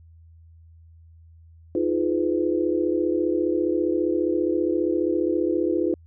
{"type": "chord", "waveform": "sine", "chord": "F half-diminished seventh", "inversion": "third", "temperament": "just", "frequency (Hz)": [314.3, 349.2, 419.1, 502.9], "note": ["Eb4", "F4", "Ab4", "Cb5"], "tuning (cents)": [18, 0, 16, 31], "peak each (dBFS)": [-25, -23, -29, -28], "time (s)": [1.75, 5.94], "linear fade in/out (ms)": 2, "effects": ["added 82 Hz sine -47 dBFS peak until 6.06 s"]}